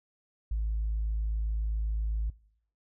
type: tone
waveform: sine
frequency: 53.8 Hz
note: A1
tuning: 38 cents flat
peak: -26 dBFS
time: 0.51-2.3 s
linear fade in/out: 5 ms
effects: noise-tail reverb RT60 0.7 s tail -24 dB re dry + tanh soft clip ceiling -24 dBFS